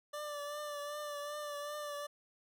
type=tone with vibrato; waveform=25% pulse; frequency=587.3 Hz; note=D5; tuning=in tune; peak=-36 dBFS; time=0.13-2.07 s; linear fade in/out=10 ms; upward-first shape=triangle; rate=2.6 Hz; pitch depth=36 cents each way; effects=none